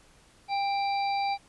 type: harmonic tone with a mistuned harmonic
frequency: 784 Hz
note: G5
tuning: in tune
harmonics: 1 / 3 / 5 / 6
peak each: -26 / -36 / -43 / -40 dBFS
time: 0.48-1.38 s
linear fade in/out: 50 ms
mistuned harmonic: 1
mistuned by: +31 cents
effects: pink hiss -59 dBFS RMS until 1.48 s + resampled to 24000 Hz